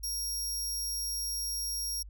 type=tone; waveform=20% pulse; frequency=5600 Hz; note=F8; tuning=4 cents sharp; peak=-27 dBFS; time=0.03-2.03 s; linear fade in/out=10 ms; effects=added 50 Hz sine -44 dBFS peak until 2.09 s